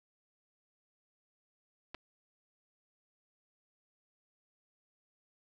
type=clicks; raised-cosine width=0.3 ms; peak=-28 dBFS; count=2; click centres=1.945 / 1.948 s; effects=none